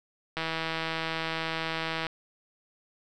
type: click train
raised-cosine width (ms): 0.3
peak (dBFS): -15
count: 276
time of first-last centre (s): 0.37-2.068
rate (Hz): 162
effects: none